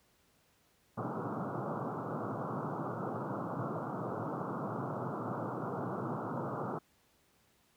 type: band-pass noise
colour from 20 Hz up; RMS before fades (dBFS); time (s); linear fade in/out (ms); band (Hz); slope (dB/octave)
pink; -38; 0.97-6.79; 10; 110 to 1400; 96
effects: pink hiss -70 dBFS RMS until 7.76 s + high-pass 60 Hz 12 dB/octave